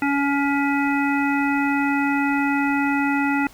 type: harmonic tone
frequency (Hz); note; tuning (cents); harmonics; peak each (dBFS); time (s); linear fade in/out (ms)
281.5; C#4; +27; 1 / 3 / 5 / 7 / 9; -20 / -25 / -27 / -28 / -30; 0.02-3.47; 2
effects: pink hiss -48 dBFS RMS until 3.53 s